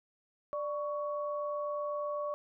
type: tone pair together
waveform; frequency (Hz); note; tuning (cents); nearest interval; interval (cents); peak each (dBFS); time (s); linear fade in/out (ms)
sine; 590 / 1118; D5 / C#6; +8 / +14; major seventh; 1106; -34 / -38; 0.53-2.34; 0
effects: none